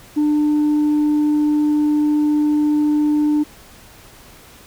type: tone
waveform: sine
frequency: 298.8 Hz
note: D4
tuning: 30 cents sharp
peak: -11 dBFS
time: 0.16-3.44 s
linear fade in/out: 20 ms
effects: tanh soft clip ceiling -12 dBFS + pink hiss -44 dBFS RMS until 4.66 s